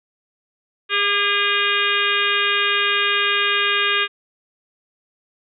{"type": "harmonic tone with a mistuned harmonic", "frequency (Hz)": 407.5, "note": "G#4", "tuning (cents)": -33, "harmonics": [1, 3, 4, 5, 6, 7, 8, 9], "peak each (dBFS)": [-28, -24, -22, -27, -23, -24, -26, -27], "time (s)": [0.89, 4.08], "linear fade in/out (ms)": 50, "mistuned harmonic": 3, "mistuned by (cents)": -30, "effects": []}